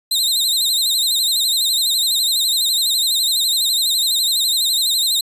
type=tone with vibrato; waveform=sawtooth; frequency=3900 Hz; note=B7; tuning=23 cents flat; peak=-12 dBFS; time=0.11-5.21 s; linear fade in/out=5 ms; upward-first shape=sine; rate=12 Hz; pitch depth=120 cents each way; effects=resampled to 32000 Hz